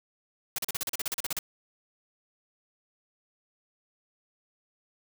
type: noise bursts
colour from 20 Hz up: white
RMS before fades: -31 dBFS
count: 14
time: 0.56-1.39 s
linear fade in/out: 2 ms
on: 24 ms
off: 38 ms
effects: none